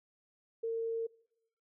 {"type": "tone", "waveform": "sine", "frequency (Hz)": 455.5, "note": "A#4", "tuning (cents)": -40, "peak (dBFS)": -32, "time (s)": [0.63, 1.07], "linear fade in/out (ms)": 10, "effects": ["noise-tail reverb RT60 0.8 s tail -23 dB re dry"]}